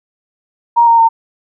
sine tone with pitch steps, 940 / 925.5 / 911.1 Hz, A#5 / A#5 / A#5, +14 / -13 / -40 cents, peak -5 dBFS, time 0.76-1.09 s, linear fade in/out 20 ms, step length 110 ms, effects none

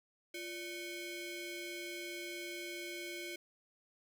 sawtooth ring-modulated tone, 932.3 Hz, A#5, in tune, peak -35 dBFS, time 0.34-3.36 s, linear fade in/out 5 ms, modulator 1280 Hz, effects none

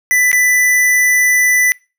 square tone with dropouts, 1989 Hz, B6, 12 cents sharp, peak -10 dBFS, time 0.11-1.72 s, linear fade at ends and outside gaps 0 ms, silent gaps 0.316-0.329 s, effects noise-tail reverb RT60 0.3 s tail -25 dB re dry

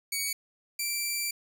10% pulse tone pair in turn, 2249 / 2345 Hz, C#7 / D7, +24 / -3 cents, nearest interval minor second, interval 73 cents, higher second, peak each -20 dBFS, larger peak neither, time 0.12-0.33 / 0.79-1.31 s, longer second, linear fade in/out 5 ms, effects none

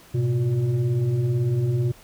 sine tone with frequency modulation, 125.5 Hz, B2, 28 cents sharp, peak -19 dBFS, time 0.14-1.92 s, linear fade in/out 10 ms, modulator 233 Hz, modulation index 0.65, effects pink hiss -50 dBFS RMS until 2.03 s

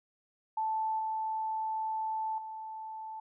sine tone with level steps, 878 Hz, A5, 4 cents flat, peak -29 / -31 / -39 dBFS, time 0.57-3.2 s, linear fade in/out 5 ms, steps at 0.99 / 2.38 s, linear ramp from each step 2 ms, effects none

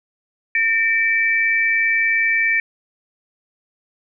sine tone pair together, 1815 / 2318 Hz, A#6 / D7, -47 / -23 cents, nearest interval major third, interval 424 cents, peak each -18 / -17 dBFS, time 0.55-2.6 s, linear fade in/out 2 ms, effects none

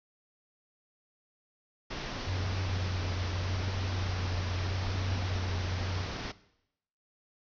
pink low-pass noise, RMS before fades -38 dBFS, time 1.9-6.32 s, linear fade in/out 10 ms, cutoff 5900 Hz, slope 96 dB/octave
sine tone with vibrato, 92 Hz, F#2, 9 cents flat, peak -31 dBFS, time 2.25-6.07 s, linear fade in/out 50 ms, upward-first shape triangle, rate 0.81 Hz, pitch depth 38 cents each way
effects noise-tail reverb RT60 0.8 s tail -18 dB re dry

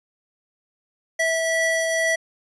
square tone pair together, 653 / 1956.8 Hz, E5 / B6, -17 / -16 cents, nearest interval octave + perfect fifth, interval 1901 cents, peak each -23 dBFS, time 1.19-2.16 s, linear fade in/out 10 ms, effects resampled to 22050 Hz

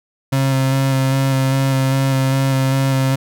35% pulse tone with vibrato, 134.1 Hz, C3, 43 cents sharp, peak -12 dBFS, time 0.32-3.16 s, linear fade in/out 10 ms, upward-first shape square, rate 2.5 Hz, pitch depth 13 cents each way, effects none

